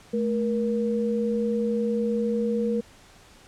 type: tone pair together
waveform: sine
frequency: 217.3 / 474.3 Hz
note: A3 / A#4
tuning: -21 / +30 cents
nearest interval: octave + major second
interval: 1351 cents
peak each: -25 dBFS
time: 0.13-2.81 s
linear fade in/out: 10 ms
effects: pink hiss -52 dBFS RMS until 3.47 s + low-pass 9000 Hz 12 dB/octave